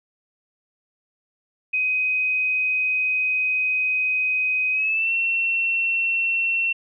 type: tone with pitch glide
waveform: sine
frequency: 2514 to 2710 Hz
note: D#7 to E7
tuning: +17 to +47 cents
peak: -19 dBFS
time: 1.73-6.73 s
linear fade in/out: 10 ms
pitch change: +130 cents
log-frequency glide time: 4.72-5.12 s
effects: none